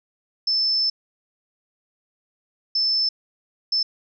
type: tone bursts at uneven times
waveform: sine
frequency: 5274 Hz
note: E8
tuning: in tune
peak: -18 dBFS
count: 3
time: 0.47-0.9 / 2.75-3.09 / 3.72-3.83 s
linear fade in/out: 5 ms
effects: none